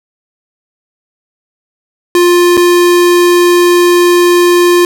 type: tone with dropouts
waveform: square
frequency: 351.3 Hz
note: F4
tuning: 10 cents sharp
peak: -5 dBFS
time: 2.15-4.85 s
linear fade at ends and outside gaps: 1 ms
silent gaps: 2.57-2.575 s
effects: none